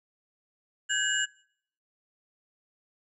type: tone cluster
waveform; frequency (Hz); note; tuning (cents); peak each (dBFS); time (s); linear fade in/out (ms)
sine; 1548 / 1670 / 2910 / 7280; G6 / G#6 / F#7 / A#8; -22 / +9 / -29 / -42; -31; 0.89-1.26; 20
effects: noise-tail reverb RT60 0.6 s tail -22 dB re dry